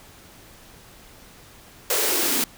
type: noise with high-pass filter sweep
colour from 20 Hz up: white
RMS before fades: -22 dBFS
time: 1.9-2.44 s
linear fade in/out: 2 ms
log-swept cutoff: 500 to 230 Hz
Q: 5.6
effects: pink hiss -48 dBFS RMS until 2.57 s